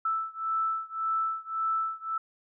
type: beating tone pair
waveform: sine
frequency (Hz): 1318.5 / 1320.3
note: E6 / E6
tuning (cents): 0 / +2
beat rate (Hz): 1.8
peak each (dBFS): -30 / -31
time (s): 0.05-2.18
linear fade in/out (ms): 5
effects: none